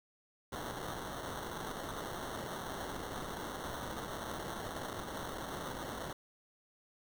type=noise with sample-and-hold; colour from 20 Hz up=white; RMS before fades=-42 dBFS; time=0.52-6.13 s; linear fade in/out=5 ms; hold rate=2450 Hz; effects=none